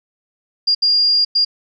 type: tone bursts at uneven times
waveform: sine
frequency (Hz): 4816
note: D8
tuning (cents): +43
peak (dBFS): -11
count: 3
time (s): 0.67-0.75 / 0.82-1.25 / 1.35-1.45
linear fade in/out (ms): 10
effects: none